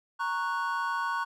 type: chord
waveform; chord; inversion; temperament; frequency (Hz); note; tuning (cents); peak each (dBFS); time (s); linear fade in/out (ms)
triangle; F# major; first; equal with one note detuned; 932.3 / 1105.5 / 1480; A#5 / C#6 / F#6; 0 / -5 / 0; -31 / -30 / -31; 0.19-1.25; 20
effects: none